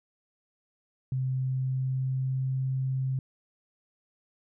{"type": "tone with pitch glide", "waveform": "sine", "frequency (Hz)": [130.3, 131.81], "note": ["C3", "C3"], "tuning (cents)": [-7, 13], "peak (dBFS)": -26, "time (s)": [1.12, 3.19], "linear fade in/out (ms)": 2, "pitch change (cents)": 20, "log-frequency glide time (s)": [1.33, 2.67], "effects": []}